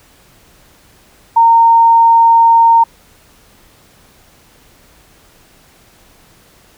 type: tone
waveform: sine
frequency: 920 Hz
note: A#5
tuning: 23 cents flat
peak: -4 dBFS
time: 1.36-2.84 s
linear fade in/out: 10 ms
effects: pink hiss -47 dBFS RMS until 6.77 s